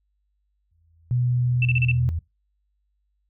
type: tone with exponential growth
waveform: sine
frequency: 82.41 Hz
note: E2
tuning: in tune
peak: -23 dBFS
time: 0.71-2.19 s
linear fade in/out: 5 ms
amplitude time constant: 320 ms
type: tone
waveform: sine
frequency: 123.4 Hz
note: B2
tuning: 1 cent flat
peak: -19 dBFS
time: 1.11-2.09 s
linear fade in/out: 0 ms
type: tone bursts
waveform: sine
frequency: 2666 Hz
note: E7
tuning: 19 cents sharp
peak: -21 dBFS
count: 5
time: 1.62-1.915 s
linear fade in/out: 2 ms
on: 31 ms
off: 35 ms
effects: noise-tail reverb RT60 0.2 s tail -18 dB re dry + added 50 Hz sine -68 dBFS peak until 3.29 s